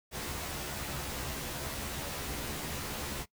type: noise with comb filter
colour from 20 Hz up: pink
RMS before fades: -38 dBFS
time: 0.11-3.26 s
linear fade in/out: 50 ms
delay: 14 ms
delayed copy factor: +0.95
effects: noise-tail reverb RT60 0.1 s tail -20 dB re dry